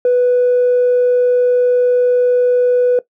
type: tone with tanh clipping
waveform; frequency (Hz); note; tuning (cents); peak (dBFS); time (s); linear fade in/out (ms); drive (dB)
triangle; 493.9; B4; 0; -9; 0.05-2.99; 2; 5
effects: noise-tail reverb RT60 0.1 s tail -17 dB re dry